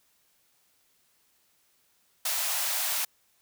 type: high-pass noise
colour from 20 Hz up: white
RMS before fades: -29 dBFS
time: 2.25-3.05 s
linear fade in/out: 5 ms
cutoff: 580 Hz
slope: 96 dB/octave
effects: white hiss -68 dBFS RMS until 3.41 s